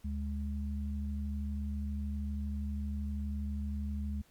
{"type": "tone pair together", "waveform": "sine", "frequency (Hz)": [73.42, 207.7], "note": ["D2", "G#3"], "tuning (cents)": [0, 0], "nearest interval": "octave + tritone", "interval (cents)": 1800, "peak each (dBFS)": [-34, -39], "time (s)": [0.04, 4.22], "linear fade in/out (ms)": 10, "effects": ["pink hiss -66 dBFS RMS until 4.3 s", "MP3 96 kbps"]}